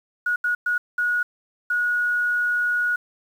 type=tone bursts at uneven times; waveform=sine; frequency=1454 Hz; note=F#6; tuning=31 cents flat; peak=-19 dBFS; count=5; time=0.26-0.36 / 0.44-0.55 / 0.66-0.78 / 0.98-1.23 / 1.7-2.96 s; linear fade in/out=5 ms; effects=8-bit